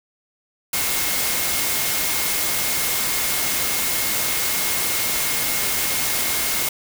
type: tone in noise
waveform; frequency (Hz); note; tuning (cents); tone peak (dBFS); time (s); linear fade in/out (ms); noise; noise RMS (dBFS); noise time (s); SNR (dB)
sine; 2148; C7; +45; -32; 0.73-6.69; 5; white; -22; 0.73-6.69; -13
effects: none